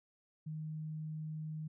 sine tone, 155.56 Hz, D#3, in tune, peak -39 dBFS, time 0.46-1.68 s, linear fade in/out 10 ms, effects none

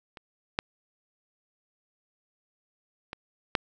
clicks, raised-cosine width 0.3 ms, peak -27 / -9 / -20 / -6 dBFS, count 4, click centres 0.172 / 0.589 / 3.131 / 3.552 s, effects none

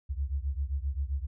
sine beating tone pair, 66.3 / 73.9 Hz, C2 / D2, +23 / +11 cents, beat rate 7.6 Hz, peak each -31 / -33 dBFS, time 0.09-1.27 s, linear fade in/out 20 ms, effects none

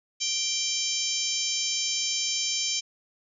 harmonic tone with a mistuned harmonic, 784 Hz, G5, in tune, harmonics 3 / 4 / 5 / 6 / 7 / 8 / 9, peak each -37 / -32 / -37 / -36 / -31 / -31 / -35 dBFS, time 0.2-2.81 s, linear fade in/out 20 ms, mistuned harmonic 7, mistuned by -32 cents, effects none

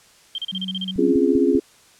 sine tone bursts, 3165 Hz, G7, 16 cents sharp, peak -24 dBFS, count 9, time 0.35-0.91 s, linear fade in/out 2 ms, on 32 ms, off 34 ms
sine tone with vibrato, 187.7 Hz, F#3, 25 cents sharp, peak -28 dBFS, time 0.52-1.12 s, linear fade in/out 10 ms, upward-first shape triangle, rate 10 Hz, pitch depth 16 cents each way
click train, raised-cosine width 5 ms, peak -21 dBFS, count 4, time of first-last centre 0.96-1.552 s, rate 5.07 Hz
sine chord, Db major seventh, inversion third, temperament equal with one note detuned, 261.6 / 277.2 / 344.6 / 415.3 Hz, C4 / Db4 / F4 / Ab4, 0 / 0 / -23 / 0 cents, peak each -20 dBFS, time 0.98-1.6 s, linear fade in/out 10 ms
effects white hiss -52 dBFS RMS until 1.99 s + low-pass 9000 Hz 12 dB/octave

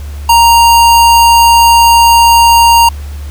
square tone, 932.3 Hz, A#5, in tune, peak -3 dBFS, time 0.29-2.89 s, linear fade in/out 5 ms, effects added 72 Hz sine -19 dBFS peak until 3.3 s + pink hiss -36 dBFS RMS until 3.3 s

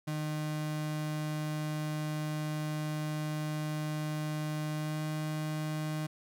35% pulse tone with pitch glide, 152.9 to 154.32 Hz, D#3 to D#3, -30 to -14 cents, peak -31 dBFS, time 0.07-6.07 s, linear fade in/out 10 ms, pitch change +16 cents, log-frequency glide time 4.75-5.02 s, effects none

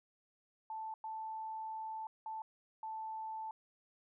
sine tone bursts at uneven times, 880 Hz, A5, in tune, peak -40 dBFS, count 4, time 0.7-0.94 / 1.04-2.07 / 2.26-2.42 / 2.83-3.51 s, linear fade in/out 2 ms, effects none

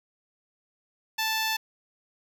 10% pulse tone, 880 Hz, A5, in tune, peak -17 dBFS, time 1.18-1.57 s, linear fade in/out 10 ms, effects none

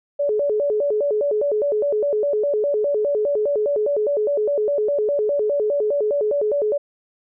sine tone with vibrato, 493.9 Hz, B4, in tune, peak -17 dBFS, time 0.19-6.78 s, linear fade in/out 10 ms, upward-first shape square, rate 4.9 Hz, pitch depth 260 cents each way, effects none

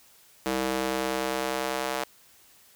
square tone with high-pass filter sweep, 65.1 Hz, C2, 8 cents flat, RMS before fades -29 dBFS, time 0.46-2.04 s, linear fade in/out 0 ms, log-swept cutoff 320 to 600 Hz, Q 1.1, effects white hiss -57 dBFS RMS until 2.75 s

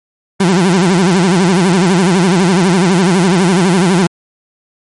30% pulse tone with vibrato, 181.8 Hz, F#3, 30 cents flat, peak -5 dBFS, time 0.4-4.07 s, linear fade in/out 5 ms, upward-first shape sine, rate 12 Hz, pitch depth 160 cents each way, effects MP3 48 kbps

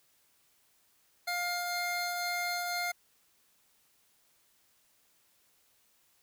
25% pulse tone pair together, 706 / 2116 Hz, F5 / C7, +19 / +19 cents, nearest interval octave + perfect fifth, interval 1900 cents, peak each -30 / -32 dBFS, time 1.27-2.92 s, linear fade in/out 10 ms, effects white hiss -69 dBFS RMS until 6.22 s

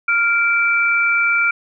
sine tone pair together, 1396.9 / 2331 Hz, F6 / D7, 0 / -14 cents, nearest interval major sixth, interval 886 cents, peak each -16 / -16 dBFS, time 0.08-1.51 s, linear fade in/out 5 ms, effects none

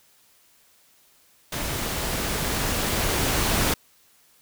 pink noise with level ramp, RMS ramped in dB -29 to -22 dBFS, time 1.52-3.74 s, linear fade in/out 5 ms, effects white hiss -59 dBFS RMS until 4.41 s

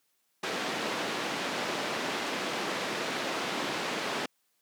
pink band-pass noise, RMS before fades -33 dBFS, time 0.43-4.26 s, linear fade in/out 5 ms, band 250 to 4300 Hz, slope 12 dB/octave, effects white hiss -74 dBFS RMS until 4.61 s + high-pass 150 Hz 12 dB/octave

